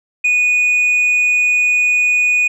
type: tone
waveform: sine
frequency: 2475 Hz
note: D#7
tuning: 10 cents flat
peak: -8 dBFS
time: 0.24-2.48 s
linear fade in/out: 10 ms
effects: tanh soft clip ceiling -10 dBFS